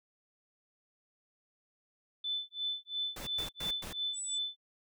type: tone with tremolo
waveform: sine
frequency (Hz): 3513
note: A7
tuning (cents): -3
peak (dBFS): -31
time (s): 2.24-4.57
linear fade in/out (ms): 5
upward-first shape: sine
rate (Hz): 2.9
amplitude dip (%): 100
type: noise bursts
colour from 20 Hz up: pink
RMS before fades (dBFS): -43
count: 4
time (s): 3.16-3.93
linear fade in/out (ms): 5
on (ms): 110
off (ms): 110
type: tone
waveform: sine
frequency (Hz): 7902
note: B8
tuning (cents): 0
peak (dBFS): -36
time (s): 4.13-4.39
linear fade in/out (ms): 50
effects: none